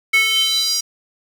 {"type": "tone with high-pass filter sweep", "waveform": "square", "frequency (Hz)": 440, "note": "A4", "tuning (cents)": 0, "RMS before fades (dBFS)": -17, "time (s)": [0.13, 0.81], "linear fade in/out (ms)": 10, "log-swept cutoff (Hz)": [2100, 5500], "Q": 5.9, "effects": ["7-bit"]}